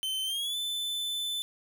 45% pulse tone with pitch glide, 3079 to 3516 Hz, G7 to A7, -32 to -2 cents, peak -30 dBFS, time 0.03-1.42 s, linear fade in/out 0 ms, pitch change +230 cents, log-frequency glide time 0.24-0.57 s, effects none

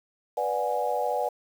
sine chord, G# half-diminished seventh, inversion first, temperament equal with one note detuned, 493.9 / 587.3 / 731.5 / 830.6 Hz, B4 / D5 / F#5 / G#5, 0 / 0 / -20 / 0 cents, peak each -30 dBFS, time 0.37-1.29 s, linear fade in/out 5 ms, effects 8-bit

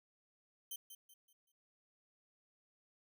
5% pulse tone with echo, 3100 Hz, G7, 20 cents flat, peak -34 dBFS, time 0.71-0.76 s, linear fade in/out 5 ms, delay 190 ms, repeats 4, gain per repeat -9 dB, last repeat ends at 1.52 s, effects none

